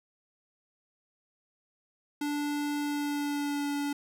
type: tone with pitch glide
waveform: square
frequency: 292.1 to 286.9 Hz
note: D4 to D4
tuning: -9 to -40 cents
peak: -30 dBFS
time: 2.21-3.93 s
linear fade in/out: 5 ms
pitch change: -31 cents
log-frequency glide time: 2.8-3.72 s
effects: none